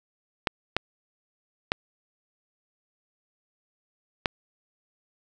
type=clicks; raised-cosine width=0.3 ms; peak=-6 dBFS; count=4; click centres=0.472 / 0.766 / 1.719 / 4.258 s; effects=none